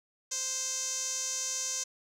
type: tone with band-pass filter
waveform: sawtooth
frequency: 522 Hz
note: C5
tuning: 4 cents flat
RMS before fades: -34 dBFS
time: 0.31-1.84 s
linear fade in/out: 10 ms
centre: 6400 Hz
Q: 7
effects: none